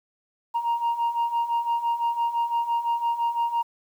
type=beating tone pair; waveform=sine; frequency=932.3 / 938.2 Hz; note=A#5 / A#5; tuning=0 / +11 cents; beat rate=5.9 Hz; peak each=-26 / -22 dBFS; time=0.54-3.63 s; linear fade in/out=20 ms; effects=tanh soft clip ceiling -19 dBFS + 9-bit